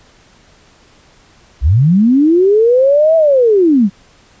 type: linear two-way sweep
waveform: sine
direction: up then down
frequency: 55 to 659.3 to 179.9 Hz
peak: -6 dBFS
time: 1.61-3.9 s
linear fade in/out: 50 ms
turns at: 3.16 s
effects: pink hiss -47 dBFS RMS until 4.4 s + resampled to 16000 Hz